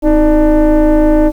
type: tone with frequency modulation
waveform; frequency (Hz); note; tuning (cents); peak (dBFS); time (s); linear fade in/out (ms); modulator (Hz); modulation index
sine; 311.1; D#4; 0; -3; 0.02-1.32; 50; 284; 1.1
effects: tanh soft clip ceiling -5 dBFS + 7-bit